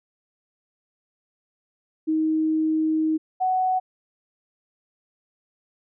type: tone pair in turn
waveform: sine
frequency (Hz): 314.8 / 744.6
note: D#4 / F#5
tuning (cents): +20 / +11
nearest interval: octave + minor third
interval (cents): 1491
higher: second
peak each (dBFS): -19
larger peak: neither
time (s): 2.07-3.18 / 3.4-3.8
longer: first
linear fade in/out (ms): 20
effects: none